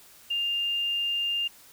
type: tone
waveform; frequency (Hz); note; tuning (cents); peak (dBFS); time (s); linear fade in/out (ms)
sine; 2803; F7; +6; -25; 0.3-1.48; 10
effects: white hiss -53 dBFS RMS until 1.72 s